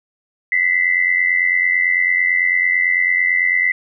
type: tone pair together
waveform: sine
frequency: 1971 / 2060 Hz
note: B6 / C7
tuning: -4 / -28 cents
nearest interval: minor second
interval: 76 cents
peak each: -16 dBFS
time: 0.52-3.72 s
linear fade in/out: 2 ms
effects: none